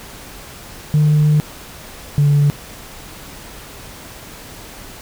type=tone pair in turn; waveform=sine; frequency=150.6 / 144.66 Hz; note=D3 / D3; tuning=+44 / -26 cents; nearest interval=minor second; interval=70 cents; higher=first; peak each=-8 dBFS; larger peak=neither; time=0.94-1.4 / 2.18-2.5 s; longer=first; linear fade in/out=0 ms; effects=tanh soft clip ceiling -7 dBFS + pink hiss -36 dBFS RMS until 5.01 s